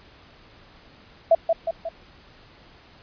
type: tone with echo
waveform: sine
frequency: 662 Hz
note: E5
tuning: 7 cents sharp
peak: -11 dBFS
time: 1.31-1.35 s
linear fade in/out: 5 ms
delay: 180 ms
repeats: 3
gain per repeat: -5 dB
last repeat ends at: 1.89 s
effects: pink hiss -51 dBFS RMS until 3.02 s + resampled to 11025 Hz